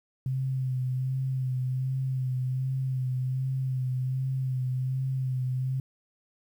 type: tone with vibrato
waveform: sine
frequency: 130 Hz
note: C3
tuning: 11 cents flat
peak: -26 dBFS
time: 0.26-5.8 s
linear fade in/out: 2 ms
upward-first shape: sine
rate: 1.3 Hz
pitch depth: 31 cents each way
effects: 10-bit